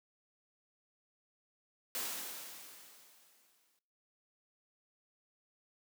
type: noise with exponential decay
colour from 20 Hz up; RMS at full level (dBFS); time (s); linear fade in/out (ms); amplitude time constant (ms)
white; -37; 1.95-3.79; 1; 400
effects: noise-tail reverb RT60 0.6 s tail -20 dB re dry + high-pass 200 Hz 12 dB/octave